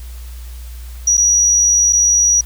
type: tone with dropouts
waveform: sine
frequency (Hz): 5800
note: F#8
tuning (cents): -35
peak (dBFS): -9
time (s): 1.07-2.41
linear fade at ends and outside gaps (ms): 5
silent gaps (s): 1.171-1.177 / 1.926-1.93
effects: added 60 Hz sine -28 dBFS peak until 2.45 s + white hiss -43 dBFS RMS until 2.45 s